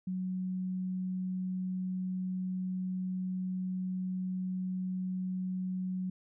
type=tone; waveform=sine; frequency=185 Hz; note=F#3; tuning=in tune; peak=-32 dBFS; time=0.07-6.1 s; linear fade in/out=5 ms; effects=none